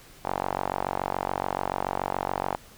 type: tone with band-pass filter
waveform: sawtooth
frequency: 47 Hz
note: F#1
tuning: 28 cents sharp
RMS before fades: -30 dBFS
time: 0.24-2.57 s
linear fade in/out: 20 ms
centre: 840 Hz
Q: 2.8
effects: pink hiss -51 dBFS RMS until 2.77 s